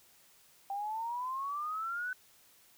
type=exponential sweep; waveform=sine; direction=up; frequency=784 to 1519 Hz; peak=-34 dBFS; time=0.7-2.13 s; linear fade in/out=2 ms; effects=white hiss -63 dBFS RMS until 2.77 s